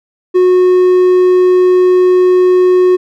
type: tone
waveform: triangle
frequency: 365.1 Hz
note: F#4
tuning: 23 cents flat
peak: -3 dBFS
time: 0.34-2.97 s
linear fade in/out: 20 ms
effects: none